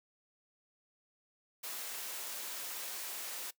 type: high-pass noise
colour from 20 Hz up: white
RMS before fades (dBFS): -42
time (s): 1.63-3.51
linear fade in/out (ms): 10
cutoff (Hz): 370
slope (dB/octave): 12
effects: noise-tail reverb RT60 0.1 s tail -20 dB re dry